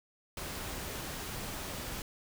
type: noise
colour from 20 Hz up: pink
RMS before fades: -40 dBFS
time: 0.37-2.02 s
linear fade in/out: 2 ms
effects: none